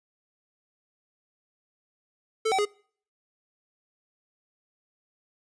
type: tone with pitch steps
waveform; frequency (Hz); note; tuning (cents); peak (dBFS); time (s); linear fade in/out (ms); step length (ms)
square; 442.2 / 766 / 414.8; A4 / G5 / G#4; +9 / -40 / -2; -23; 2.45-2.654; 10; 68
effects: noise-tail reverb RT60 0.5 s tail -25 dB re dry + resampled to 22050 Hz